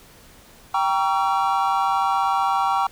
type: chord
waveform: triangle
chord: G diminished seventh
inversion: none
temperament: just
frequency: 784 / 940.8 / 1128.9 / 1354.7 Hz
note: G5 / Bb5 / Db6 / Fb6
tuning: 0 / +16 / +31 / +47 cents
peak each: -20 / -22 / -22 / -25 dBFS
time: 0.74-2.87 s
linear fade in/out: 5 ms
effects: pink hiss -49 dBFS RMS until 2.91 s